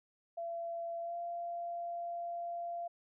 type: tone with pitch glide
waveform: sine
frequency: 677 to 688.8 Hz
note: E5 to F5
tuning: +46 to -24 cents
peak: -37 dBFS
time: 0.37-2.88 s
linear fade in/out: 10 ms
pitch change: +30 cents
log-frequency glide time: 1.01-1.15 s
effects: none